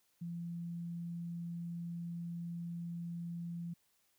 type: tone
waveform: sine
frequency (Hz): 170.7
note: F3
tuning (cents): -39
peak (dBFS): -39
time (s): 0.21-3.74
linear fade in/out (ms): 10
effects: white hiss -75 dBFS RMS until 4.18 s